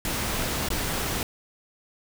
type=noise with dropouts; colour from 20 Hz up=pink; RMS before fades=-28 dBFS; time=0.05-1.23 s; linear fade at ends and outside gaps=1 ms; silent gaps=0.687-0.703 s; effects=none